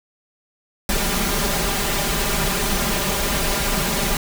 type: noise with comb filter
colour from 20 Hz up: pink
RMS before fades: -21 dBFS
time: 0.89-4.17 s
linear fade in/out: 2 ms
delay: 5 ms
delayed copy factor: +0.85
effects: none